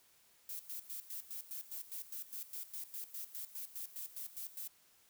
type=noise with tremolo; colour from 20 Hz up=violet; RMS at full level=-44 dBFS; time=0.49-4.68 s; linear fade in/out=2 ms; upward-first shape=square; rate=4.9 Hz; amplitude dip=80%; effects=white hiss -68 dBFS RMS until 5.09 s